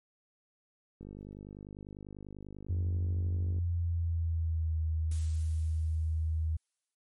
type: click train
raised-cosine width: 3 ms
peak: -33 dBFS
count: 130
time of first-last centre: 1.01-3.585 s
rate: 50.1 Hz
type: tone with pitch glide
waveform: sine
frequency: 87.31 to 79.6 Hz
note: F2 to D#2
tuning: 0 to +40 cents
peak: -28 dBFS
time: 2.69-6.57 s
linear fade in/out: 10 ms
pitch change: -160 cents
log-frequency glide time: 3.53-4.78 s
type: noise with exponential decay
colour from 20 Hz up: blue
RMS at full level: -46 dBFS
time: 5.11-6.95 s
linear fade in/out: 5 ms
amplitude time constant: 400 ms
effects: MP3 48 kbps